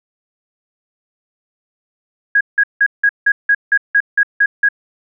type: tone bursts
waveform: sine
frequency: 1648 Hz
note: G#6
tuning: 14 cents flat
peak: -8 dBFS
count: 11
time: 2.35-4.688 s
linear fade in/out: 5 ms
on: 58 ms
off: 170 ms
effects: none